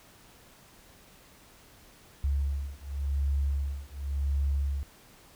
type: beating tone pair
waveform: sine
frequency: 69.4 / 70.31 Hz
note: C#2 / C#2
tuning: +3 / +25 cents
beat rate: 0.91 Hz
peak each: -30 dBFS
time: 2.24-4.83 s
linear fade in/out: 0 ms
effects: pink hiss -56 dBFS RMS until 5.35 s